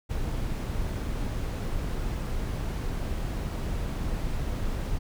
brown noise, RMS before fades -30 dBFS, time 0.09-4.99 s, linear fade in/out 20 ms, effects none

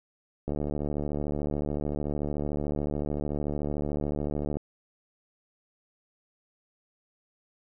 click train, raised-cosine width 2 ms, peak -18 dBFS, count 302, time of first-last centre 0.48-4.57 s, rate 73.6 Hz, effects none

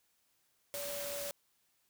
sine tone in noise, 572 Hz, D5, 46 cents flat, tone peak -41 dBFS, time 0.74-1.31 s, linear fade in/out 0 ms, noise white, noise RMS -42 dBFS, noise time 0.74-1.31 s, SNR -2 dB, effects white hiss -75 dBFS RMS until 1.89 s

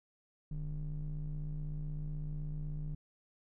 triangle ring-modulated tone, 61.74 Hz, B1, in tune, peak -31 dBFS, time 0.51-2.95 s, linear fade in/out 5 ms, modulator 89.8 Hz, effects none

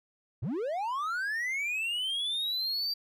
triangle linear sweep, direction up, 88.7 to 4699 Hz, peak -28 dBFS, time 0.42-2.94 s, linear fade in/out 10 ms, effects none

